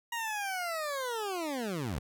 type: linear sweep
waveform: 20% pulse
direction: down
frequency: 951 to 58.27 Hz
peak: -28 dBFS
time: 0.12-1.99 s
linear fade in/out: 5 ms
effects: none